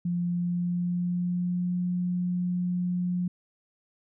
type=tone with pitch glide; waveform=sine; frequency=174.61 to 178.59 Hz; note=F3 to F3; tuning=0 to +39 cents; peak=-25 dBFS; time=0.05-3.28 s; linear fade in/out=5 ms; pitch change=+39 cents; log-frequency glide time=0.23-1.77 s; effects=none